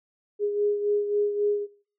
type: beating tone pair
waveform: sine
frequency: 412.2 / 415.9 Hz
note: G#4 / G#4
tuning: -13 / +2 cents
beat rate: 3.7 Hz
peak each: -23 / -30 dBFS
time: 0.39-1.67 s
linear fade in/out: 50 ms
effects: noise-tail reverb RT60 0.5 s tail -19 dB re dry